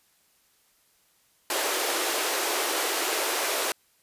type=high-pass noise; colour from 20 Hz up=pink; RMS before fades=-27 dBFS; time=1.5-3.72 s; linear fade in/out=2 ms; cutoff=330 Hz; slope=48 dB/octave; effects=white hiss -65 dBFS RMS until 4.02 s + resampled to 32000 Hz